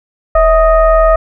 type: tone with frequency modulation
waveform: sine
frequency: 645 Hz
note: E5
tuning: 38 cents flat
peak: -5 dBFS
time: 0.35-1.16 s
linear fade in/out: 5 ms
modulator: 605 Hz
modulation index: 0.97
effects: none